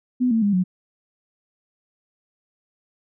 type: tone with pitch steps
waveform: sine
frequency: 250 / 225.3 / 203.1 / 183.01 Hz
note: B3 / A3 / G#3 / F#3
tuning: +21 / +41 / -38 / -19 cents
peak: -16 dBFS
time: 0.2-0.64 s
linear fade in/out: 20 ms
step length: 110 ms
effects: none